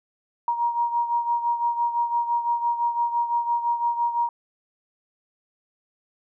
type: beating tone pair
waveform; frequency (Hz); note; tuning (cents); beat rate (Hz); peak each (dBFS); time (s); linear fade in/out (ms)
sine; 944 / 949.9; A#5 / A#5; +22 / +32; 5.9; -22 / -28; 0.48-4.29; 2
effects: none